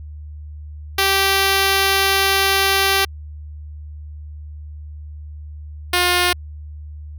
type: tone pair in turn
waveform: 5% pulse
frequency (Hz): 390 / 356.2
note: G4 / F4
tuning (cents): -9 / +34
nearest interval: major second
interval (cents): 157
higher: first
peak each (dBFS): -3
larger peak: neither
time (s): 0.98-3.05 / 5.93-6.33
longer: first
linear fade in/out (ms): 5
effects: added 75 Hz sine -31 dBFS peak until 7.18 s